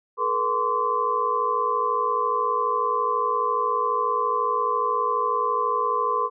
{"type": "tone cluster", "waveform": "sine", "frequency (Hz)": [427.2, 481.6, 1034, 1146], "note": ["G#4", "B4", "C6", "D6"], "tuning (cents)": [49, -44, -21, -43], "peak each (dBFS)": [-30, -29, -23, -26], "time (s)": [0.17, 6.3], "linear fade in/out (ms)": 50, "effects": []}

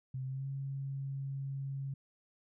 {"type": "tone with pitch glide", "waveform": "sine", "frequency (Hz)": [130.81, 136.84], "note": ["C3", "C#3"], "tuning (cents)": [0, -22], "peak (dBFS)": -36, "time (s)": [0.14, 1.94], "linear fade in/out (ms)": 5, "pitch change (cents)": 78, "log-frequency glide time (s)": [0.25, 0.47], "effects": []}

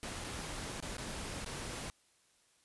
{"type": "noise with dropouts", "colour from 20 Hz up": "pink", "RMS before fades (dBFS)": -42, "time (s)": [0.03, 1.9], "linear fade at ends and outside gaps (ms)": 0, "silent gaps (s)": [[0.24, 0.244], [0.802, 0.825], [0.968, 0.982], [1.446, 1.461]], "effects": ["white hiss -70 dBFS RMS until 2.64 s", "resampled to 24000 Hz"]}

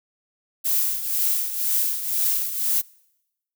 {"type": "noise with tremolo", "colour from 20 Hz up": "violet", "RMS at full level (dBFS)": -20, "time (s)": [0.64, 2.82], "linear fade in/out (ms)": 20, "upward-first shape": "triangle", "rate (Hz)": 2, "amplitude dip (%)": 70, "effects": ["noise-tail reverb RT60 0.9 s tail -25 dB re dry"]}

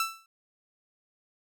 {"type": "tone with exponential decay", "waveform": "sawtooth", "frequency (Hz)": 1328, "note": "E6", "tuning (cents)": 12, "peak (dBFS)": -20, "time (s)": [0, 0.26], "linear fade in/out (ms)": 2, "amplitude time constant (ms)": 56, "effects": []}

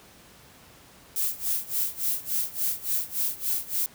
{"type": "noise with tremolo", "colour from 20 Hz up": "violet", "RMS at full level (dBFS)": -25, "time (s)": [1.16, 3.86], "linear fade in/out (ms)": 0, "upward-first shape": "sine", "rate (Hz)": 3.5, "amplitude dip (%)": 90, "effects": ["pink hiss -52 dBFS RMS until 3.94 s", "high-pass 60 Hz 12 dB/octave"]}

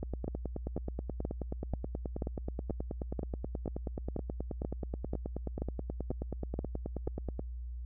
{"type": "two click trains", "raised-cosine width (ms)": 2, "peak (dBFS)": [-23, -21], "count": [70, 15], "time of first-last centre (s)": [[0.03, 7.394], [0.28, 7.076]], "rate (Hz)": [9.37, 2.06], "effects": ["added 60 Hz sine -38 dBFS peak until 7.85 s"]}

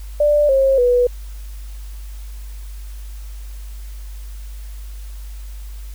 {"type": "tone with pitch steps", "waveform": "sine", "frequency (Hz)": [590, 537.9, 490.4], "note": ["D5", "C5", "B4"], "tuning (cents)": [8, 48, -12], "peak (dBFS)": -11, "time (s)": [0.2, 1.07], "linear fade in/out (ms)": 5, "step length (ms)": 290, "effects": ["added 50 Hz sine -29 dBFS peak until 5.94 s", "white hiss -47 dBFS RMS until 5.94 s"]}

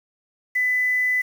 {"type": "tone with quantisation", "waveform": "sine", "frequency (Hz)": 2000, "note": "B6", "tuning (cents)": 21, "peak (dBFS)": -18, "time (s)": [0.55, 1.22], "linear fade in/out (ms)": 10, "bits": 7, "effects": []}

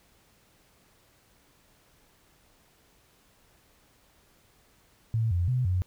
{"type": "tone with pitch steps", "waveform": "sine", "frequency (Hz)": [112.9, 87.6, 126.4, 91.3], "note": ["A2", "F2", "B2", "F#2"], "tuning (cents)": [45, 6, 41, -23], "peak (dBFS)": -23, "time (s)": [5.14, 5.82], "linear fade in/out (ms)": 0, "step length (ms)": 170, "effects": ["pink hiss -63 dBFS RMS until 5.86 s"]}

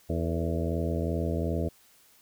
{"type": "harmonic tone with a mistuned harmonic", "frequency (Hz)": 82.7, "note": "E2", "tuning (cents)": 6, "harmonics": [1, 2, 3, 4, 5, 6, 7, 8], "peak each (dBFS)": [-30, -33, -35, -36, -37, -38, -38, -39], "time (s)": [0.09, 1.69], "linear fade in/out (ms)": 10, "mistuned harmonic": 5, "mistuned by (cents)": 67, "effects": ["white hiss -60 dBFS RMS until 2.21 s"]}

